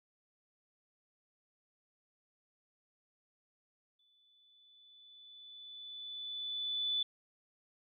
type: tone with exponential growth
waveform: sine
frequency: 3484 Hz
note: A7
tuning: 18 cents flat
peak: -30 dBFS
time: 3.99-7.03 s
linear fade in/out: 5 ms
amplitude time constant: 660 ms
effects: none